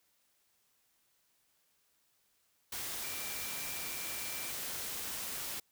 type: tone in noise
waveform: sine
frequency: 2349 Hz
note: D7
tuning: in tune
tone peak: -48 dBFS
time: 3.03-4.51 s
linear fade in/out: 5 ms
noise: white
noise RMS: -40 dBFS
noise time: 2.72-5.6 s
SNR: -11 dB
effects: white hiss -74 dBFS RMS until 5.71 s